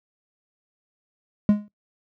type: tone with exponential decay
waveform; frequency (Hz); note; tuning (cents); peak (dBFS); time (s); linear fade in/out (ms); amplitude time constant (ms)
triangle; 207.7; G#3; 0; -8; 1.49-1.68; 0; 41
effects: noise-tail reverb RT60 0.1 s tail -18 dB re dry + high-pass 80 Hz 12 dB/octave